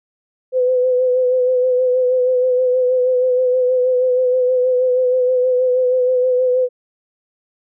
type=tone with vibrato; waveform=sine; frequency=505 Hz; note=B4; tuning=39 cents sharp; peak=-12 dBFS; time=0.52-6.69 s; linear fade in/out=50 ms; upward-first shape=sine; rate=6.3 Hz; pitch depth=31 cents each way; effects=none